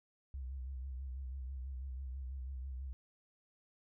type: tone with vibrato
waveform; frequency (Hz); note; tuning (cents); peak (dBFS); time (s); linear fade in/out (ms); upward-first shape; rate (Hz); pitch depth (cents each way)
sine; 65.41; C2; 0; -40; 0.34-2.93; 0; sine; 6.1; 76
effects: none